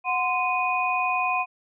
sine tone cluster, 734 / 1036 / 2483 Hz, F#5 / C6 / D#7, -14 / -17 / -4 cents, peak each -26 dBFS, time 0.04-1.46 s, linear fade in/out 50 ms, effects none

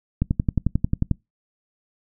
click train, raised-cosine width 5 ms, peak -7 dBFS, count 11, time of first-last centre 0.22-1.113 s, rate 11.2 Hz, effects noise-tail reverb RT60 0.2 s tail -25 dB re dry

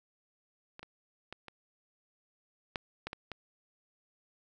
clicks, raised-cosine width 0.3 ms, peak -30 / -30 / -26 / -30 / -17 / -21 / -23 / -24 dBFS, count 8, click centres 0.794 / 0.83 / 1.326 / 1.483 / 2.758 / 3.07 / 3.131 / 3.317 s, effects none

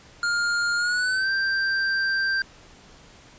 square tone with pitch glide, 1409 to 1572.4 Hz, F6 to G6, +15 to +5 cents, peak -22 dBFS, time 0.23-2.42 s, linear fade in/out 2 ms, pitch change +190 cents, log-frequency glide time 0.76-1.31 s, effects pink hiss -50 dBFS RMS until 3.38 s + resampled to 16000 Hz

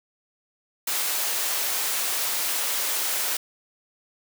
white high-pass noise, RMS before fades -26 dBFS, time 0.87-3.37 s, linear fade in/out 5 ms, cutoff 450 Hz, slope 12 dB/octave, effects none

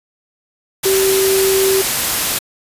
sine tone in noise, 385.5 Hz, G4, 29 cents flat, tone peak -12 dBFS, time 0.85-1.82 s, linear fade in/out 10 ms, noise white, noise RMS -17 dBFS, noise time 0.83-2.39 s, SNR +2 dB, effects resampled to 32000 Hz

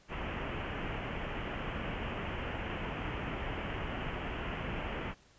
pink low-pass noise, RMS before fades -38 dBFS, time 0.08-5.15 s, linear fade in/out 50 ms, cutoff 3100 Hz, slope 96 dB/octave, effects pink hiss -63 dBFS RMS until 5.38 s + resampled to 16000 Hz

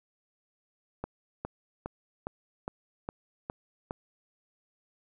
click train, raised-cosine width 1 ms, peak -20 dBFS, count 8, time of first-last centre 1.04-3.909 s, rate 2.44 Hz, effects none

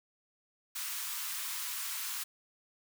white high-pass noise, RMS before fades -38 dBFS, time 0.75-2.24 s, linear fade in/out 10 ms, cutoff 930 Hz, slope 48 dB/octave, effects none

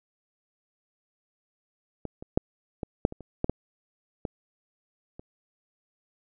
clicks, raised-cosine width 2 ms, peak -20 / -26 / -7 / -18 / -6 / -24 / -29 / -11 / -11 / -17 / -28 dBFS, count 11, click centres 2.053 / 2.225 / 2.375 / 2.832 / 3.051 / 3.124 / 3.207 / 3.444 / 3.496 / 4.252 / 5.195 s, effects none

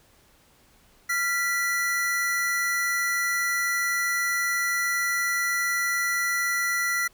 square tone pair together, 1382 / 1964.6 Hz, F6 / B6, -19 / -10 cents, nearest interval tritone, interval 609 cents, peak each -30 / -25 dBFS, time 1.09-7.08 s, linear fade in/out 10 ms, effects pink hiss -59 dBFS RMS until 7.13 s

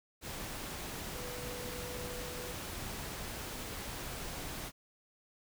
sine tone in noise, 493.2 Hz, B4, 2 cents flat, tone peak -45 dBFS, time 1.15-2.55 s, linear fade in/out 50 ms, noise pink, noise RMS -42 dBFS, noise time 0.21-4.72 s, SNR -6 dB, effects none

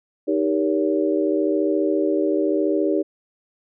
sine chord, Eb dominant seventh, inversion none, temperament equal with one note detuned, 311.1 / 392 / 466.2 / 566 Hz, Eb4 / G4 / Bb4 / Db5, 0 / 0 / 0 / +36 cents, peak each -21 / -22 / -27 / -25 dBFS, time 0.27-3.03 s, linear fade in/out 20 ms, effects none

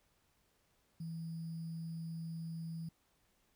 sine tone with sample-and-hold, 164.1 Hz, E3, 8 cents flat, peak -40 dBFS, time 1-2.89 s, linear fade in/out 5 ms, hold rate 4900 Hz, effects pink hiss -75 dBFS RMS until 3.55 s

